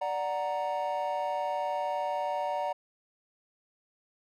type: chord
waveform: triangle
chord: D augmented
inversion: none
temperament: equal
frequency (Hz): 587.3 / 740 / 932.3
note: D5 / F#5 / A#5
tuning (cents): 0 / 0 / 0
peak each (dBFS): -31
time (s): 0.01-2.73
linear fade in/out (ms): 10
effects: tanh soft clip ceiling -20 dBFS